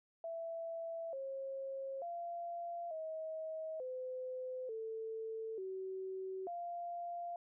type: tone with pitch steps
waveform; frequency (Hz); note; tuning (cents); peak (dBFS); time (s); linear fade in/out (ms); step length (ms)
sine; 663 / 540 / 688 / 636 / 511 / 444.7 / 378.9 / 694; E5 / C#5 / F5 / D#5 / C5 / A4 / F#4 / F5; +10 / -45 / -26 / +38 / -41 / +18 / +41 / -11; -40; 0.24-7.36; 2; 890
effects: none